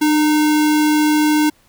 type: tone with sample-and-hold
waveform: sine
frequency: 302.3 Hz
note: D#4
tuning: 50 cents flat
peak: -11 dBFS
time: 0.01-1.5 s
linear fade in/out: 10 ms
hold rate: 1225 Hz
effects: pink hiss -55 dBFS RMS until 1.68 s